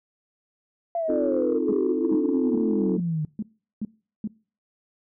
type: exponential sweep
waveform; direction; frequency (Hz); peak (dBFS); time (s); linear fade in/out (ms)
sine; down; 690 to 150; -23; 0.95-3.25; 2
type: chord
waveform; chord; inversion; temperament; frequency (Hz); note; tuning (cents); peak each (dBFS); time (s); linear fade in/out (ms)
sine; F dominant seventh; second; equal; 261.6 / 311.1 / 349.2 / 440; C4 / Eb4 / F4 / A4; 0 / 0 / 0 / 0; -27; 1.08-2.98; 20
type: tone bursts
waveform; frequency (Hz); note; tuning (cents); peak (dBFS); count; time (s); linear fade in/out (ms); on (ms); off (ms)
sine; 213.7; G#3; +50; -25; 7; 1.69-4.275; 2; 35; 390
effects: noise-tail reverb RT60 0.4 s tail -23 dB re dry + tanh soft clip ceiling -13 dBFS